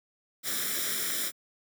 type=noise with comb filter; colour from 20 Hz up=white; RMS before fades=-31 dBFS; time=0.43-1.32 s; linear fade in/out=50 ms; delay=0.55 ms; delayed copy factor=+0.75; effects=high-pass 200 Hz 12 dB/octave